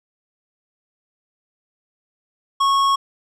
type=tone with tanh clipping; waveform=sine; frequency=1100 Hz; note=C#6; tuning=14 cents flat; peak=-16 dBFS; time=2.6-2.96 s; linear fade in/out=10 ms; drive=13 dB; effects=none